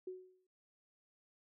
sine tone with exponential decay, 370 Hz, F#4, in tune, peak -39 dBFS, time 0.07-0.47 s, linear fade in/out 5 ms, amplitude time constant 85 ms, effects noise-tail reverb RT60 0.2 s tail -25 dB re dry

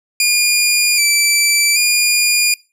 15% pulse tone with pitch steps, 2424 / 2328 / 2425 Hz, D#7 / D7 / D#7, -46 / -16 / -45 cents, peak -4 dBFS, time 0.2-2.54 s, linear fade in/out 2 ms, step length 780 ms, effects noise-tail reverb RT60 0.3 s tail -23 dB re dry

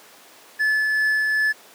triangle tone with tremolo, 1730 Hz, A6, 30 cents flat, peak -15 dBFS, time 0.59-1.53 s, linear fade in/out 20 ms, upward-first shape triangle, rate 2.6 Hz, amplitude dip 25%, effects pink hiss -47 dBFS RMS until 1.74 s + high-pass 400 Hz 12 dB/octave

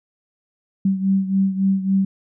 sine beating tone pair, 192.3 / 195.9 Hz, G3 / G3, -33 / -1 cents, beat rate 3.6 Hz, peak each -17 / -22 dBFS, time 0.85-2.05 s, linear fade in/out 5 ms, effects none

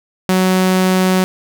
sawtooth tone, 186 Hz, F#3, 9 cents sharp, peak -7 dBFS, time 0.29-1.24 s, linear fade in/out 0 ms, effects none

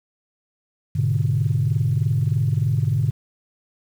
sine chord, G# diminished, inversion none, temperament equal, 103.83 / 123.47 / 146.83 Hz, G#2 / B2 / D3, 0 / 0 / 0 cents, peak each -21 dBFS, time 0.95-3.11 s, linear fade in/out 10 ms, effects tanh soft clip ceiling -10 dBFS + 8-bit

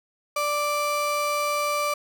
35% pulse tone pair together, 587.3 / 1174.6 Hz, D5 / D6, 0 / 0 cents, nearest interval octave, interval 1200 cents, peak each -25 dBFS, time 0.36-1.94 s, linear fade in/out 5 ms, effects none

